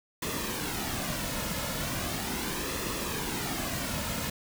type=noise with flanger; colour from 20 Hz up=pink; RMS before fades=-33 dBFS; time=0.22-4.3 s; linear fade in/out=5 ms; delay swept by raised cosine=1.3 to 2.6 ms; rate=0.38 Hz; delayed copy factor=-0.55; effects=none